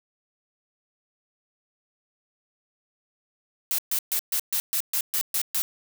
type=noise bursts; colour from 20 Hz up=blue; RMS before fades=-25 dBFS; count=10; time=3.71-5.62 s; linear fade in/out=0 ms; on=74 ms; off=130 ms; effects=none